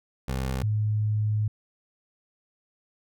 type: tone pair in turn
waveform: 20% pulse / sine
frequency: 65.41 / 106.63 Hz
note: C2 / G#2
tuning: 0 / +46 cents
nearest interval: minor sixth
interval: 846 cents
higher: second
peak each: -22 dBFS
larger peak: neither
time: 0.28-0.63 / 0.63-1.48 s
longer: second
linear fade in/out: 5 ms
effects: none